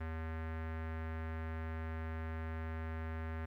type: tone with low-pass filter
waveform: square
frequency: 80.5 Hz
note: E2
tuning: 41 cents flat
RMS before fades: -41 dBFS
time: 0-3.46 s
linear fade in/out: 10 ms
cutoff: 1800 Hz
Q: 2.4
effects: 12-bit